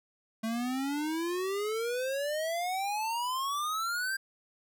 square exponential sweep, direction up, 220 to 1601 Hz, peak -31 dBFS, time 0.43-4.17 s, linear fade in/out 10 ms, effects none

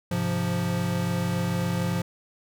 square chord, F minor, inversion first, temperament equal, 103.83 / 130.81 / 174.61 Hz, Ab2 / C3 / F3, 0 / 0 / 0 cents, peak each -31 / -32 / -27 dBFS, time 0.11-2.02 s, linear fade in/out 5 ms, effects none

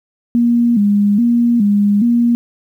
sine tone with vibrato, 220 Hz, A3, in tune, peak -9 dBFS, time 0.35-2.35 s, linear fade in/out 0 ms, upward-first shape square, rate 1.2 Hz, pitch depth 130 cents each way, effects 8-bit

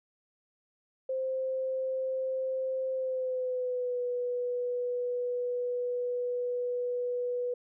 sine tone with pitch glide, 523.3 to 491.1 Hz, C5 to B4, 0 to -10 cents, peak -29 dBFS, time 1.09-7.54 s, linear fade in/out 5 ms, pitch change -110 cents, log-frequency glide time 2.93-4.01 s, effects none

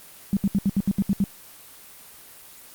sine tone bursts, 197.9 Hz, G3, 17 cents sharp, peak -17 dBFS, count 9, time 0.33-1.24 s, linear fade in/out 0 ms, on 38 ms, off 71 ms, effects white hiss -46 dBFS RMS until 2.74 s + Opus 24 kbps

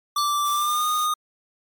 square tone with pitch glide, 1171 to 1231.4 Hz, D6 to D#6, -5 to -18 cents, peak -21 dBFS, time 0.16-1.14 s, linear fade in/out 5 ms, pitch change +87 cents, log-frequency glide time 0.52-0.86 s
sine tone with exponential decay, 4398 Hz, C#8, 14 cents flat, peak -24 dBFS, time 0.18-0.51 s, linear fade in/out 2 ms, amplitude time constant 70 ms
blue noise, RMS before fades -36 dBFS, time 0.43-1.09 s, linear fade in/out 50 ms
effects MP3 96 kbps

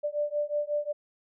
sine beating tone pair, 587.3 / 592.8 Hz, D5 / D5, 0 / +16 cents, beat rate 5.5 Hz, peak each -30 dBFS, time 0.03-0.93 s, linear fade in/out 20 ms, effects none

